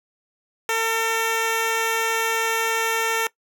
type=tone; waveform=10% pulse; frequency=451.5 Hz; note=A4; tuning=45 cents sharp; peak=-12 dBFS; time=0.69-3.27 s; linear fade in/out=2 ms; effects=noise-tail reverb RT60 0.1 s tail -20 dB re dry